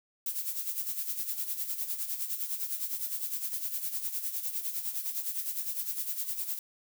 violet noise with tremolo, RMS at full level -32 dBFS, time 0.26-6.59 s, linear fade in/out 2 ms, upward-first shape sine, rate 9.8 Hz, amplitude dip 65%, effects none

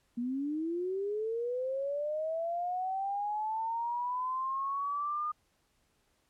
sine linear sweep, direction up, 233.1 to 1222 Hz, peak -31 dBFS, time 0.17-5.32 s, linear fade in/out 10 ms, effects pink hiss -73 dBFS RMS until 6.29 s + low-pass 12000 Hz 12 dB/octave

